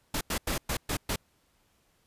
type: noise bursts at uneven times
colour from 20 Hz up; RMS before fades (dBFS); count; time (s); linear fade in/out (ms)
pink; -30; 6; 0.14-0.21 / 0.3-0.38 / 0.47-0.58 / 0.69-0.77 / 0.89-0.97 / 1.09-1.16; 5
effects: pink hiss -69 dBFS RMS until 2.06 s + resampled to 32000 Hz